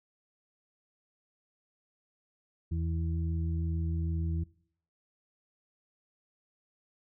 harmonic tone, 82.41 Hz, E2, in tune, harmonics 1 / 2 / 4, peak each -30 / -36 / -44 dBFS, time 2.71-4.44 s, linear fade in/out 10 ms, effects noise-tail reverb RT60 0.6 s tail -21 dB re dry

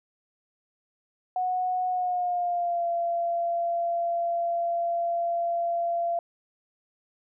sine tone with pitch glide, 734 to 684.8 Hz, F#5 to F5, -14 to -34 cents, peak -24 dBFS, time 1.36-6.19 s, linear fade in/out 2 ms, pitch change -120 cents, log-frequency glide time 1.88-2.87 s, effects none

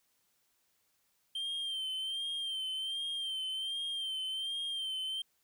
triangle tone with vibrato, 3146 Hz, G7, 6 cents sharp, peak -33 dBFS, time 1.35-5.22 s, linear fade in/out 5 ms, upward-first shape sine, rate 1.3 Hz, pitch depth 48 cents each way, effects white hiss -75 dBFS RMS until 5.43 s

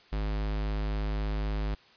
square tone, 51.91 Hz, G#1, in tune, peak -29 dBFS, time 0.12-1.75 s, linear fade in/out 10 ms, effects white hiss -58 dBFS RMS until 1.96 s + resampled to 11025 Hz

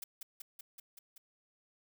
blue noise with echo, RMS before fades -42 dBFS, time 0.02-0.04 s, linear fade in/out 5 ms, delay 190 ms, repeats 6, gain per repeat -2 dB, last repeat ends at 1.18 s, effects none

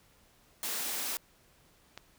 white high-pass noise, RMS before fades -35 dBFS, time 0.63-1.17 s, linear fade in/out 0 ms, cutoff 200 Hz, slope 96 dB/octave
click, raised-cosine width 0.2 ms, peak -25 dBFS, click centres 1.976 s
effects pink hiss -64 dBFS RMS until 2.18 s

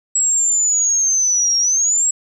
sine linear two-way sweep, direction down then up, 7750 to 5560 to 7750 Hz, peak -13 dBFS, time 0.15-2.11 s, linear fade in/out 5 ms, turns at 1.58 s, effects 8-bit

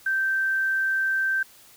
sine tone, 1560 Hz, G6, 9 cents flat, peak -21 dBFS, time 0.06-1.43 s, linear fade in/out 5 ms, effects white hiss -52 dBFS RMS until 1.76 s

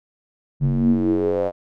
square tone with band-pass filter sweep, 46.25 Hz, F#1, in tune, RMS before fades -19 dBFS, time 0.6-1.52 s, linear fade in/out 50 ms, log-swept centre 150 to 620 Hz, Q 7.1, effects none

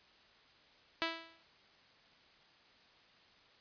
5% pulse tone with exponential decay, 329.1 Hz, E4, 3 cents flat, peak -19 dBFS, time 1.02-1.43 s, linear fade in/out 0 ms, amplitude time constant 87 ms, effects white hiss -64 dBFS RMS until 3.6 s + resampled to 11025 Hz

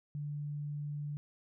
sine tone, 146.7 Hz, D3, 2 cents flat, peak -36 dBFS, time 0.15-1.17 s, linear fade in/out 0 ms, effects none

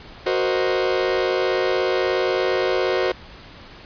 40% pulse chord, C half-diminished seventh, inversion second, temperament equal, 370 / 466.2 / 523.3 / 622.3 Hz, Gb4 / Bb4 / C5 / Eb5, 0 / 0 / 0 / 0 cents, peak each -21 / -25 / -23 / -27 dBFS, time 0.26-3.12 s, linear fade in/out 5 ms, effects pink hiss -42 dBFS RMS until 3.85 s + resampled to 11025 Hz

